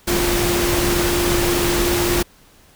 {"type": "tone in noise", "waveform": "sine", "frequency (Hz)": 349.2, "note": "F4", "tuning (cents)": 0, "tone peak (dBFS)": -19, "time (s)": [0.07, 2.23], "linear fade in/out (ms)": 10, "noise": "pink", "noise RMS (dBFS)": -20, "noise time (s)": [0.07, 2.23], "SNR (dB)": -2, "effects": ["pink hiss -51 dBFS RMS until 2.75 s"]}